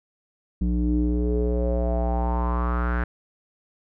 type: tone with low-pass filter sweep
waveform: square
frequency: 60.2 Hz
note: B1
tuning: 44 cents flat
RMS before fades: -23 dBFS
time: 0.61-3.04 s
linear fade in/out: 5 ms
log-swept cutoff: 230 to 1600 Hz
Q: 5.4
effects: none